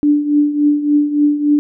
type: tone with tremolo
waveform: sine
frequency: 293.7 Hz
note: D4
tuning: in tune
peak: -7 dBFS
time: 0.03-1.59 s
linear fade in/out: 0 ms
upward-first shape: triangle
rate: 3.5 Hz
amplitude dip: 75%
effects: none